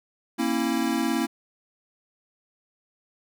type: chord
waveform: square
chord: A# diminished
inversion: none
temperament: equal with one note detuned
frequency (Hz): 233.1 / 271.3 / 329.6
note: A#3 / C#4 / E4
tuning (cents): 0 / -37 / 0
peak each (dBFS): -28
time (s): 0.38-1.27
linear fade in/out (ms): 20
effects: none